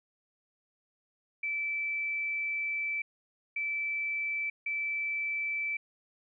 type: tone bursts at uneven times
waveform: sine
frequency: 2320 Hz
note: D7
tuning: 22 cents flat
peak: -30 dBFS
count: 3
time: 1.43-3.02 / 3.56-4.5 / 4.66-5.77 s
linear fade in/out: 5 ms
effects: none